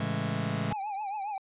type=chord; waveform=sawtooth; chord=A major seventh; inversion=none; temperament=just; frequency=110 / 137.5 / 165 / 206.2 Hz; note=A2 / C#3 / E3 / G#3; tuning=0 / -14 / +2 / -12 cents; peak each=-30 dBFS; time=0-0.73 s; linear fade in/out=5 ms
type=tone with vibrato; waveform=triangle; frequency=816 Hz; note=G#5; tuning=31 cents flat; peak=-30 dBFS; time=0.71-1.38 s; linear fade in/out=2 ms; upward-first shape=triangle; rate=7.3 Hz; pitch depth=120 cents each way
effects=resampled to 8000 Hz